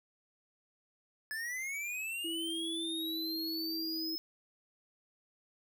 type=linear sweep; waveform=square; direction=up; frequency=1713 to 5200 Hz; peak=-37 dBFS; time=1.31-4.18 s; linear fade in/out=0 ms
type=tone with pitch glide; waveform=sine; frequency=329.6 to 323.2 Hz; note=E4 to E4; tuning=0 to -34 cents; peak=-38 dBFS; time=2.24-4.16 s; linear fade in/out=10 ms; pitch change=-34 cents; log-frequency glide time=2.83-3.04 s
effects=11-bit